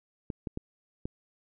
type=clicks; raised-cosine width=3 ms; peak=-21 dBFS; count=4; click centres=0.302 / 0.472 / 0.574 / 1.055 s; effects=none